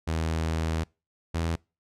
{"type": "tone pair in turn", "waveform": "sawtooth", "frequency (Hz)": [80.6, 82.77], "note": ["E2", "E2"], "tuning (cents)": [-38, 8], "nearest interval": "unison", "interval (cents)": 46, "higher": "second", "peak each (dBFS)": -22, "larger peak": "neither", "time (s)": [[0.07, 0.84], [1.34, 1.56]], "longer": "first", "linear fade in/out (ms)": 10, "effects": ["noise-tail reverb RT60 0.3 s tail -26 dB re dry", "low-pass 9000 Hz 12 dB/octave"]}